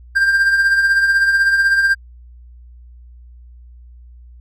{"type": "tone with tremolo", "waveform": "triangle", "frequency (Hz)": 1589, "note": "G6", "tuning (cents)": 23, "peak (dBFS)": -7, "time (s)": [0.15, 1.95], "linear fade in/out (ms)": 20, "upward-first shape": "triangle", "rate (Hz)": 16, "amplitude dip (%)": 55, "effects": ["added 60 Hz sine -38 dBFS peak until 4.4 s"]}